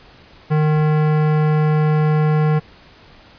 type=tone with hard clipping; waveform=sine; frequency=153.3 Hz; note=D#3; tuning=25 cents flat; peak=-15 dBFS; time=0.5-2.6 s; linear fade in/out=20 ms; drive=18 dB; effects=pink hiss -46 dBFS RMS until 3.38 s + resampled to 11025 Hz